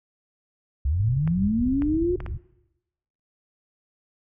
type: linear sweep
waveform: sine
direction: up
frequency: 61.8 to 365.7 Hz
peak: -20 dBFS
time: 0.85-2.16 s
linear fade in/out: 5 ms
type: low-pass noise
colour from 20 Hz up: white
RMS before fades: -32 dBFS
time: 0.95-2.38 s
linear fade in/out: 5 ms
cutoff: 110 Hz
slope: 24 dB/octave
type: clicks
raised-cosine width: 0.5 ms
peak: -22 dBFS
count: 4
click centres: 1.276 / 1.821 / 2.204 / 2.263 s
effects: noise-tail reverb RT60 0.9 s tail -19 dB re dry